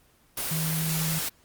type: tone in noise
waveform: sine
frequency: 160 Hz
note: D#3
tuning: 49 cents sharp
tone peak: -27 dBFS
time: 0.51-1.19 s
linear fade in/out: 5 ms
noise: white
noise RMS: -30 dBFS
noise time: 0.37-1.29 s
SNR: 0 dB
effects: pink hiss -61 dBFS RMS until 1.44 s + Opus 24 kbps